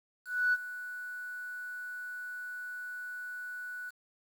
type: tone with ADSR envelope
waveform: sine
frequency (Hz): 1480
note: F#6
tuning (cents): 0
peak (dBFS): -22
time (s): 0.25-3.91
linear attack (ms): 280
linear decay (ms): 36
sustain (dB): -16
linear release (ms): 25
effects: tanh soft clip ceiling -20 dBFS + 9-bit